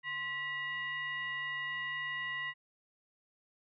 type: tone with frequency modulation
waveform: sine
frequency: 1948 Hz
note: B6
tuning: 24 cents flat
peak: -35 dBFS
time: 0.03-2.54 s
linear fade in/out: 50 ms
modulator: 901 Hz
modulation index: 0.71
effects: none